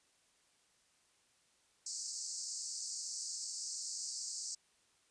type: band-pass noise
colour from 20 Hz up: white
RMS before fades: -43 dBFS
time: 1.86-4.55 s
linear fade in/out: 5 ms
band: 4500 to 8400 Hz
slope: 96 dB/octave
effects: white hiss -72 dBFS RMS until 5.1 s + resampled to 22050 Hz